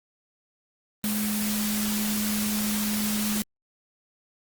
sine tone in noise, 211.1 Hz, G#3, 29 cents sharp, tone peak -26 dBFS, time 1.04-3.42 s, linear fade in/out 0 ms, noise white, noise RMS -30 dBFS, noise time 1.04-3.42 s, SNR +1 dB, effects Opus 24 kbps

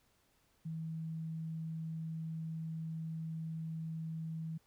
sine tone, 161.1 Hz, E3, 39 cents flat, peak -38 dBFS, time 0.65-4.58 s, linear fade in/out 10 ms, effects pink hiss -73 dBFS RMS until 4.66 s

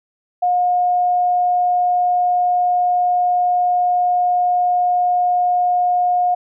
sine tone, 717 Hz, F5, 45 cents sharp, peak -13 dBFS, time 0.42-6.35 s, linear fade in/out 10 ms, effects none

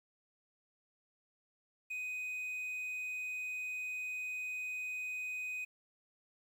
triangle tone with quantisation, 2500 Hz, D#7, 8 cents sharp, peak -36 dBFS, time 1.9-5.65 s, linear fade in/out 10 ms, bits 11, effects none

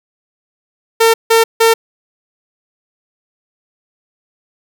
sawtooth tone bursts, 453.7 Hz, A#4, 47 cents flat, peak -3 dBFS, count 3, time 1-1.74 s, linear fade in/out 10 ms, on 140 ms, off 160 ms, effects none

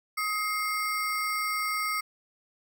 square ring-modulated tone, 1692 Hz, G#6, 32 cents sharp, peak -25 dBFS, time 0.17-2.01 s, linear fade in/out 10 ms, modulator 433 Hz, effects none

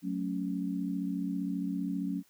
sine chord, F# minor, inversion none, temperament equal with one note detuned, 185 / 220 / 278 Hz, F#3 / A3 / C#4, 0 / 0 / +5 cents, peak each -34 / -38 / -34 dBFS, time 0.02-2.23 s, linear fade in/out 50 ms, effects white hiss -66 dBFS RMS until 2.29 s

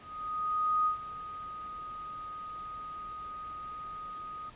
sine tone with ADSR envelope, 1244.5 Hz, D#6, in tune, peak -24 dBFS, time 0-4.5 s, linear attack 860 ms, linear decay 110 ms, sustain -15 dB, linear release 9 ms, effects pink hiss -54 dBFS RMS until 4.55 s + resampled to 8000 Hz

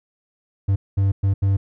triangle tone bursts at uneven times, 98 Hz, G2, in tune, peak -13 dBFS, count 4, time 0.68-0.76 / 0.97-1.12 / 1.23-1.34 / 1.42-1.57 s, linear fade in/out 10 ms, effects none

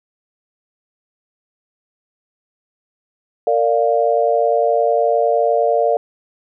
sine chord, Bb major, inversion none, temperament equal with one note detuned, 458.9 / 587.3 / 698.5 Hz, Bb4 / D5 / F5, -27 / 0 / 0 cents, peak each -17 dBFS, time 3.47-5.97 s, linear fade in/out 2 ms, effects none

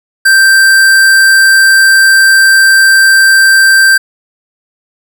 sine tone with hard clipping, 1568 Hz, G6, in tune, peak -4 dBFS, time 0.25-3.98 s, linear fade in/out 10 ms, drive 17 dB, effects none

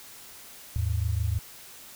sine tone pair together, 78.8 / 105.19 Hz, D#2 / G#2, +23 / +23 cents, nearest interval perfect fourth, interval 500 cents, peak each -27 dBFS, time 0.76-1.39 s, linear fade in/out 0 ms, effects white hiss -47 dBFS RMS until 1.95 s

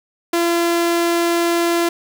sawtooth tone, 340.9 Hz, F4, 42 cents flat, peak -11 dBFS, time 0.33-1.89 s, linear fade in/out 5 ms, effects none

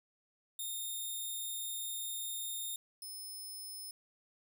5% pulse tone pair in turn, 3665 / 5200 Hz, A#7 / E8, -30 / -24 cents, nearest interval tritone, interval 606 cents, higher second, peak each -30 / -38 dBFS, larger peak first, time 0.59-2.76 / 3.02-3.91 s, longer first, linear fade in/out 2 ms, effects none

